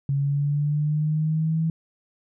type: linear sweep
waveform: sine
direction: up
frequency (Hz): 138.59 to 162.7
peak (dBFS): -20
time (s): 0.09-1.7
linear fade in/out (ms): 2
effects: none